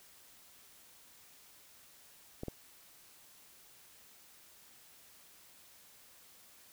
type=clicks; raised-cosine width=2 ms; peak=-26 / -25 dBFS; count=2; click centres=2.434 / 2.483 s; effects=white hiss -60 dBFS RMS until 6.72 s